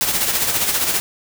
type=noise with tremolo; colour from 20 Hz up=white; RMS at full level=-17 dBFS; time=0.01-1 s; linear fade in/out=0 ms; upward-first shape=sine; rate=15 Hz; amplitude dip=50%; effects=none